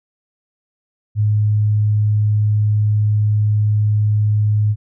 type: tone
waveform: sine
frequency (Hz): 105.6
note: G#2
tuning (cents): +29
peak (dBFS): -12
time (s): 1.15-4.76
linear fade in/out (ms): 50
effects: none